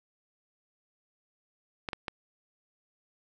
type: clicks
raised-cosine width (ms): 0.3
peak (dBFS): -17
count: 3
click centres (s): 1.888 / 1.932 / 2.082
effects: none